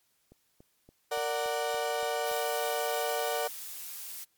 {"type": "click train", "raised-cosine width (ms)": 2, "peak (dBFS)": -40, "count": 8, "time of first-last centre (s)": [0.32, 2.314], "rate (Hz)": 3.51}
{"type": "chord", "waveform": "35% pulse", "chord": "Bb augmented", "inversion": "none", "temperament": "equal with one note detuned", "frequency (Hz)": [462.1, 587.3, 740], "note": ["Bb4", "D5", "F#5"], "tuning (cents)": [-15, 0, 0], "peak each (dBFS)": -32, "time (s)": [1.11, 3.48], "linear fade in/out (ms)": 10}
{"type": "noise", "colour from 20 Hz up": "blue", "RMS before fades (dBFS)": -41, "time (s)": [2.25, 4.25], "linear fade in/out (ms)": 20}
{"effects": ["white hiss -72 dBFS RMS until 4.37 s", "MP3 96 kbps"]}